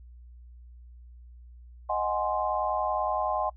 sine chord, Ab dominant seventh, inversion second, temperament equal, 622.3 / 740 / 830.6 / 1046.5 Hz, Eb5 / Gb5 / Ab5 / C6, 0 / 0 / 0 / 0 cents, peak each -31 dBFS, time 1.89-3.5 s, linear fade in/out 10 ms, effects noise-tail reverb RT60 0.1 s tail -23 dB re dry + added 60 Hz sine -46 dBFS peak until 3.56 s

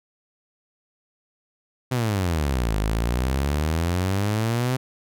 sawtooth exponential two-way sweep, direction down then up, 130.81 to 51 to 130.81 Hz, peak -17 dBFS, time 1.91-4.77 s, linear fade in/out 10 ms, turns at 2.77 s, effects none

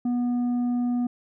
sine tone with tanh clipping, 243.8 Hz, B3, 22 cents flat, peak -23 dBFS, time 0.05-1.07 s, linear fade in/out 5 ms, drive 5 dB, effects none

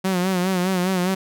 sawtooth tone with vibrato, 184.1 Hz, F#3, 8 cents flat, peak -15 dBFS, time 0.04-1.15 s, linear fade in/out 10 ms, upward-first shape sine, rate 4.9 Hz, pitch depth 69 cents each way, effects none

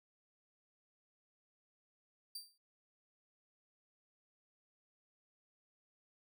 sawtooth tone with exponential decay, 4685 Hz, D8, 5 cents flat, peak -38 dBFS, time 2.35-2.58 s, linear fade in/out 5 ms, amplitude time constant 48 ms, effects none

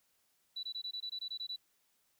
triangle tone bursts, 3953 Hz, B7, 1 cent sharp, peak -34 dBFS, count 11, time 0.56-1.562 s, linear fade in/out 10 ms, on 72 ms, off 21 ms, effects tanh soft clip ceiling -36 dBFS + white hiss -75 dBFS RMS until 2.19 s

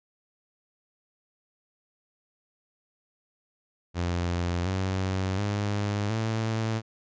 sawtooth tone with pitch steps, 87.31 / 94.66 / 102.64 / 111.28 Hz, F2 / F#2 / G#2 / A2, 0 / +40 / -20 / +20 cents, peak -22 dBFS, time 3.94-6.82 s, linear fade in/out 50 ms, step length 720 ms, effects resampled to 16000 Hz

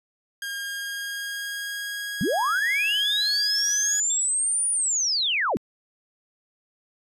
sawtooth tone with pitch glide, 1617 to 1666.3 Hz, G#6 to G#6, -47 to +5 cents, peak -26 dBFS, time 0.42-4 s, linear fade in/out 2 ms, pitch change +52 cents, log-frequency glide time 0.56-3.1 s
sine linear two-way sweep, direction up then down, 145.2 to 9640 to 145.2 Hz, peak -21 dBFS, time 2.21-5.57 s, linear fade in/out 0 ms, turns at 4.7 s
triangle tone with exponential decay, 3520 Hz, A7, in tune, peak -27 dBFS, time 4.1-4.3 s, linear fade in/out 5 ms, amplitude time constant 43 ms
effects resampled to 32000 Hz

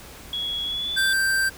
sine tone with pitch glide, 3346 to 3478 Hz, G#7 to A7, +12 to -21 cents, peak -25 dBFS, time 0.33-1.13 s, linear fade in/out 2 ms, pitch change +67 cents, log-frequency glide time 0.65-0.93 s
square tone, 1568 Hz, G6, in tune, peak -20 dBFS, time 0.96-1.5 s, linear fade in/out 20 ms
effects added 60 Hz sine -47 dBFS peak until 1.57 s + pink hiss -43 dBFS RMS until 1.57 s

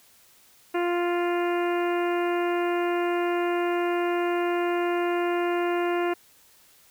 harmonic tone, 349.2 Hz, F4, in tune, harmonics 1 / 2 / 3 / 4 / 5 / 6 / 7 / 8, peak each -24 / -30 / -34 / -36 / -38 / -40 / -41 / -42 dBFS, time 0.74-6.14 s, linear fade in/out 10 ms, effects white hiss -57 dBFS RMS until 6.9 s

